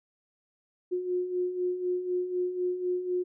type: beating tone pair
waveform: sine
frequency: 357.9 / 361.9 Hz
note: F4 / F#4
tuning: +42 / -38 cents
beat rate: 4 Hz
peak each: -35 / -28 dBFS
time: 0.91-3.24 s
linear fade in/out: 20 ms
effects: none